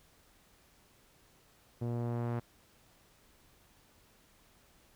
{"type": "tone with low-pass filter sweep", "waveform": "sawtooth", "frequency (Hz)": 118.8, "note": "A#2", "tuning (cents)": 33, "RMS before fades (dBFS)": -35, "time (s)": [1.81, 2.4], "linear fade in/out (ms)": 10, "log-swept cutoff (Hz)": [520, 1400], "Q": 0.82, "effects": ["pink hiss -65 dBFS RMS until 4.95 s"]}